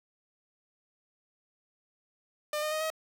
sawtooth tone with pitch steps, 601 / 611.9 / 622.9 / 634.2 Hz, D5 / D#5 / D#5 / D#5, +40 / -29 / +2 / +33 cents, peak -26 dBFS, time 2.53-2.902 s, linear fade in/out 2 ms, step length 93 ms, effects none

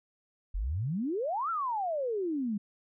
sine exponential two-way sweep, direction up then down, 40.38 to 1387 to 196.6 Hz, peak -29 dBFS, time 0.54-2.58 s, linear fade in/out 10 ms, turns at 1.5 s, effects none

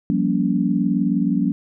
sine chord, G half-diminished seventh, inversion third, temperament just, 176.4 / 196 / 235.2 / 282.2 Hz, F3 / G3 / Bb3 / Db4, +18 / 0 / +16 / +31 cents, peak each -22 dBFS, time 0.1-1.52 s, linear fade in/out 0 ms, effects none

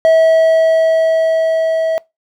triangle tone with level ramp, 647 Hz, E5, 32 cents flat, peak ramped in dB -4 to -11 dBFS, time 0.05-1.98 s, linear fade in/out 0 ms, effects noise-tail reverb RT60 0.2 s tail -22 dB re dry

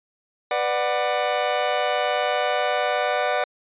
sawtooth chord, B minor, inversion none, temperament just, 493.9 / 592.7 / 740.8 Hz, B4 / D5 / F#5, 0 / +16 / +2 cents, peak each -23 / -20 / -20 dBFS, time 0.51-3.44 s, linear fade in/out 2 ms, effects resampled to 8000 Hz

